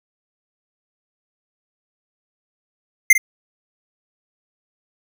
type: tone with echo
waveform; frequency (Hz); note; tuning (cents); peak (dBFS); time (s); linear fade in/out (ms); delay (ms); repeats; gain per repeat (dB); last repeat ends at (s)
square; 2093; C7; 0; -5; 3.1-3.13; 5; 50; 1; -12; 3.18
effects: none